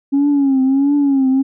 sine tone with vibrato, 275.1 Hz, C#4, 13 cents flat, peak -9 dBFS, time 0.12-1.43 s, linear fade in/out 20 ms, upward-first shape triangle, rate 1.5 Hz, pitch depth 98 cents each way, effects tanh soft clip ceiling -8 dBFS

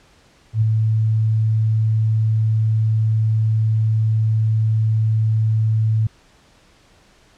sine tone with ADSR envelope, 110 Hz, A2, in tune, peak -11 dBFS, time 0.53-6.07 s, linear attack 86 ms, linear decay 12 ms, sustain -3 dB, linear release 5 ms, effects pink hiss -53 dBFS RMS until 7.37 s + low-pass 7000 Hz 12 dB/octave

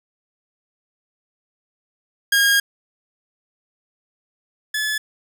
sawtooth tone pair in turn, 1627 / 1719.9 Hz, G#6 / A6, -36 / -40 cents, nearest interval minor second, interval 96 cents, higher second, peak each -10 / -17 dBFS, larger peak first, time 2.32-2.6 / 4.74-4.98 s, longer first, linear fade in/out 5 ms, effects none

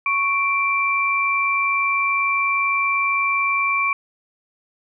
sine tone pair together, 1108.7 / 2349 Hz, C#6 / D7, 0 / 0 cents, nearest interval octave + minor second, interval 1300 cents, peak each -21 / -19 dBFS, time 0.06-3.93 s, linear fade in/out 2 ms, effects none

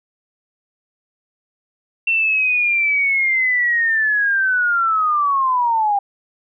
sine linear sweep, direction down, 2708 to 790 Hz, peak -14 dBFS, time 2.07-5.99 s, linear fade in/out 5 ms, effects none

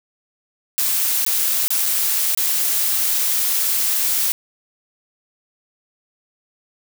blue noise with dropouts, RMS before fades -19 dBFS, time 0.78-4.32 s, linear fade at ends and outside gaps 0 ms, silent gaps 1.25-1.264 / 1.68-1.705 / 1.857-1.861 / 2.348-2.374 s, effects none

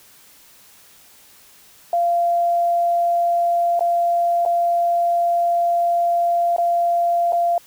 sine tone with dropouts, 690 Hz, F5, 21 cents flat, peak -15 dBFS, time 1.93-7.58 s, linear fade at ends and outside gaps 2 ms, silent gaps 3.794-3.807 / 4.452-4.46 / 6.564-6.582 / 7.323-7.33 s, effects white hiss -49 dBFS RMS until 7.66 s

